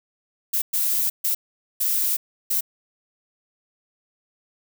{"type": "noise bursts at uneven times", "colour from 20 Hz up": "violet", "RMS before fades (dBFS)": -22, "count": 5, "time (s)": [[0.53, 0.62], [0.73, 1.1], [1.24, 1.35], [1.8, 2.17], [2.5, 2.61]], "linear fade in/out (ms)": 10, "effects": []}